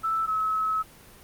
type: tone pair in turn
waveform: sine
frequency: 1318.5 / 1289.9 Hz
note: E6 / E6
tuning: 0 / -38 cents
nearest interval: unison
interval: 38 cents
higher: first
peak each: -23 dBFS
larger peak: neither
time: 0.03-0.27 / 0.27-0.83 s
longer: second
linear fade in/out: 20 ms
effects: pink hiss -50 dBFS RMS until 1.23 s + Opus 32 kbps